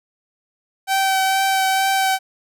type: tone with vibrato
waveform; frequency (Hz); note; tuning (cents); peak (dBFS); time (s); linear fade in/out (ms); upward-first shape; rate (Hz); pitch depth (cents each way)
sawtooth; 770; G5; -31; -12; 0.87-2.19; 50; triangle; 2.2; 15
effects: none